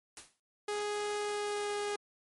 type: noise with exponential decay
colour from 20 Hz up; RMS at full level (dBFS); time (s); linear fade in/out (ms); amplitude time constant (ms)
white; -43; 0.17-0.4; 1; 48
type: tone with pitch glide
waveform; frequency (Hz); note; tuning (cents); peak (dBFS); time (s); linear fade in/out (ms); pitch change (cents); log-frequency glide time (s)
sawtooth; 415.3 to 411.7; G#4 to G#4; 0 to -15; -29; 0.68-1.96; 5; -15; 1.18-1.75
effects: MP3 48 kbps